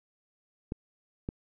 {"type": "clicks", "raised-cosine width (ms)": 3, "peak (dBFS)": -20, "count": 2, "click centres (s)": [0.721, 1.289], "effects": []}